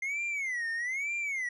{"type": "tone with vibrato", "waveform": "triangle", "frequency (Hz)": 2084, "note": "C7", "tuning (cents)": -7, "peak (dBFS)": -29, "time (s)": [0.02, 1.49], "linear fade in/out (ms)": 5, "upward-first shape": "sine", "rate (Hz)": 1.1, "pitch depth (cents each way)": 230, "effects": ["resampled to 24000 Hz"]}